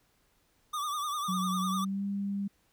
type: tone with vibrato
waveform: square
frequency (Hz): 1186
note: D6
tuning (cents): +17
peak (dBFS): -32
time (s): 0.73-1.85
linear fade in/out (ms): 10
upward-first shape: triangle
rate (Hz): 10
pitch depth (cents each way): 94
type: tone with pitch glide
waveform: sine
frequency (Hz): 185 to 199.43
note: F#3 to G3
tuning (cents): 0 to +30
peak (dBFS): -30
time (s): 1.28-2.48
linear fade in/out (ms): 10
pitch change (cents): +130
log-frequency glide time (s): 1.6-2.04
effects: pink hiss -70 dBFS RMS until 2.72 s